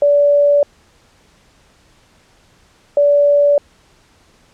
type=tone pair in turn; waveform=sine; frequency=577 / 577 Hz; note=D5 / D5; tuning=-31 / -31 cents; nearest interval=unison; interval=0 cents; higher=neither; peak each=-8 dBFS; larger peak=neither; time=0.02-0.63 / 2.97-3.58 s; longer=neither; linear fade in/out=2 ms; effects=pink hiss -52 dBFS RMS until 4.53 s + low-pass 8000 Hz 12 dB/octave